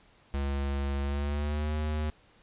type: tone with pitch glide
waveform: square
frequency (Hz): 69.7 to 76.45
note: C#2 to D#2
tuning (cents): +10 to -30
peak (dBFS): -29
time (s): 0.34-2.1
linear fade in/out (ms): 0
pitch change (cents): +160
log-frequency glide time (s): 1.01-1.75
effects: pink hiss -61 dBFS RMS until 2.42 s + resampled to 8000 Hz